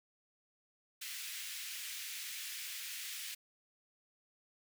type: high-pass noise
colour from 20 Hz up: pink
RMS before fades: -44 dBFS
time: 1.01-3.35 s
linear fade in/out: 10 ms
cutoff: 2000 Hz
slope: 24 dB/octave
effects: none